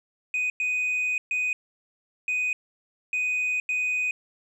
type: tone bursts at uneven times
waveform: sine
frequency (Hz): 2494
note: D#7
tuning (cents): +3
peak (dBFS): -21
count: 6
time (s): 0.34-0.5 / 0.6-1.18 / 1.31-1.53 / 2.28-2.53 / 3.13-3.6 / 3.69-4.11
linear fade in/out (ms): 2
effects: tanh soft clip ceiling -22 dBFS